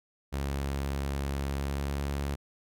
sawtooth tone with pitch glide, 69.3 to 70.43 Hz, C#2 to C#2, 0 to +28 cents, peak -26 dBFS, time 0.32-2.36 s, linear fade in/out 20 ms, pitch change +28 cents, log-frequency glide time 1.48-2 s, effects none

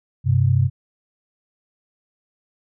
sine tone pair together, 97.7 / 130.98 Hz, G2 / C3, -5 / +2 cents, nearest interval perfect fourth, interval 507 cents, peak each -17 / -16 dBFS, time 0.24-0.7 s, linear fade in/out 50 ms, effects none

